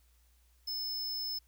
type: tone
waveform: square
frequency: 5230 Hz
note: E8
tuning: 15 cents flat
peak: -35 dBFS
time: 0.67-1.39 s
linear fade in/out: 10 ms
effects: added 60 Hz sine -64 dBFS peak until 1.47 s + white hiss -72 dBFS RMS until 1.47 s